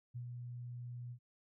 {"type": "tone with ADSR envelope", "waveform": "sine", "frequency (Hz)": 121.7, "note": "B2", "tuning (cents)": -25, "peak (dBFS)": -40, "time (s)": [0.14, 1.19], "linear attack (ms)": 22, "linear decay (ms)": 88, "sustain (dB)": -3, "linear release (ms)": 76, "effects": []}